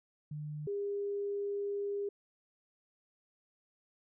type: tone pair in turn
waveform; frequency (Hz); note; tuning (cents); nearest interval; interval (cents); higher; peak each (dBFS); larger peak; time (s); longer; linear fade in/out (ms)
sine; 150 / 404.1; D3 / G#4; +37 / -47; octave + perfect fourth; 1716; second; -38 / -33; second; 0.31-0.67 / 0.67-2.09; second; 5
effects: none